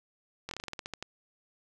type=slowing click train; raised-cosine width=0.2 ms; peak=-20 dBFS; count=12; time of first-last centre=0.49-1.026 s; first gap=22 ms; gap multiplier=1.15; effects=none